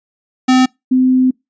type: tone pair in turn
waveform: square / sine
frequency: 256.8 / 256.8 Hz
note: C4 / C4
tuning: -32 / -32 cents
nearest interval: unison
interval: 0 cents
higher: neither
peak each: -8 dBFS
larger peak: neither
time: 0.48-0.66 / 0.91-1.31 s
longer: second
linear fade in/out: 10 ms
effects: noise-tail reverb RT60 0.2 s tail -26 dB re dry + resampled to 16000 Hz